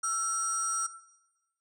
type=tone cluster; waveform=sine; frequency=1345 / 5740 / 8210 / 8720 Hz; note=E6 / F8 / C9 / C#9; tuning=+34 / +47 / -34 / -29 cents; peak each=-30 / -32 / -37 / -34 dBFS; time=0.03-0.87 s; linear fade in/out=10 ms; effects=noise-tail reverb RT60 1.0 s tail -17 dB re dry + tanh soft clip ceiling -21 dBFS